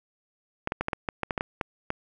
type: clicks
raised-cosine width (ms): 0.5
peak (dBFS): -12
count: 12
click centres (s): 0.674 / 0.721 / 0.81 / 0.884 / 0.932 / 1.088 / 1.233 / 1.308 / 1.378 / 1.409 / 1.612 / 1.904
effects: none